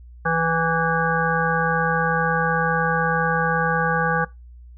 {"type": "harmonic tone with a mistuned harmonic", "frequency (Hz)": 164.81, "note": "E3", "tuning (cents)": 0, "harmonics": [1, 3, 5, 7, 9, 10], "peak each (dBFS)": [-25, -25, -25, -25, -25, -25], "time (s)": [0.25, 4.25], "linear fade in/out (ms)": 10, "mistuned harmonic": 10, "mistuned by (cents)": -24, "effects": ["noise-tail reverb RT60 0.2 s tail -21 dB re dry", "added 60 Hz sine -40 dBFS peak until 4.77 s"]}